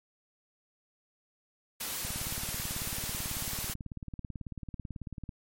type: noise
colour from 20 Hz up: white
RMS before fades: -36 dBFS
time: 1.8-3.74 s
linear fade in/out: 10 ms
type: click train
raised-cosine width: 5 ms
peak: -27 dBFS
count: 60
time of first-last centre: 2.05-5.292 s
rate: 18.2 Hz
effects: MP3 64 kbps